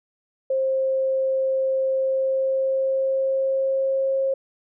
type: tone with pitch glide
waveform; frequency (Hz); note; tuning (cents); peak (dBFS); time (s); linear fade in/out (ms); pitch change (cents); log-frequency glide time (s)
sine; 530 to 537.4; C5 to C5; +22 to +46; -19; 0.5-4.34; 5; +24; 1.96-4.15
effects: none